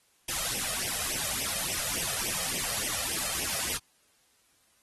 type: noise with flanger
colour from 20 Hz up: white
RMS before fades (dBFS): -31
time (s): 0.28-3.78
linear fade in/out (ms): 10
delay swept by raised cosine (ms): 0.34 to 1.64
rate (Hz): 3.5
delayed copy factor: +1
effects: white hiss -67 dBFS RMS until 4.82 s + AAC 32 kbps